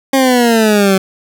20% pulse exponential sweep, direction down, 272.4 to 188.4 Hz, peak -3 dBFS, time 0.13-0.98 s, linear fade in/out 5 ms, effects none

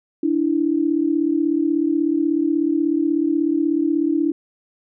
sine tone pair together, 293.2 / 329.6 Hz, D4 / E4, -3 / 0 cents, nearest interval major second, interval 203 cents, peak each -19 dBFS, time 0.23-4.32 s, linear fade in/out 5 ms, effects none

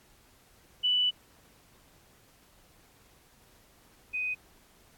sine tone pair in turn, 2973 / 2500 Hz, F#7 / D#7, +8 / +8 cents, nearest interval minor third, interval 300 cents, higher first, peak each -23 / -29 dBFS, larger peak first, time 0.83-1.11 / 4.13-4.35 s, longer first, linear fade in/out 20 ms, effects pink hiss -61 dBFS RMS until 4.97 s + AAC 64 kbps

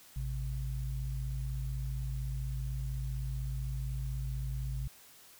sine tone pair together, 55 / 130.81 Hz, A1 / C3, 0 / 0 cents, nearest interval octave + minor third, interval 1500 cents, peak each -35 / -37 dBFS, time 0.16-4.88 s, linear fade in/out 5 ms, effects white hiss -57 dBFS RMS until 5.39 s

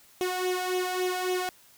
sawtooth tone with flanger, 366 Hz, F#4, 19 cents flat, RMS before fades -29 dBFS, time 0.21-1.49 s, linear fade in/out 0 ms, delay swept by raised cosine 0.31 to 1.31 ms, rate 3.6 Hz, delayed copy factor +0.65, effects white hiss -57 dBFS RMS until 1.77 s

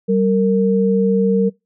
sine tone pair together, 193.41 / 460 Hz, G3 / A#4, -23 / -23 cents, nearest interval octave + minor third, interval 1500 cents, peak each -15 dBFS, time 0.08-1.5 s, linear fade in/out 20 ms, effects noise-tail reverb RT60 0.2 s tail -23 dB re dry

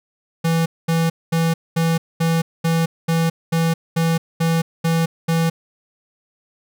square tone bursts, 164.81 Hz, E3, in tune, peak -16 dBFS, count 12, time 0.44-5.5 s, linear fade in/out 10 ms, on 220 ms, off 220 ms, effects none

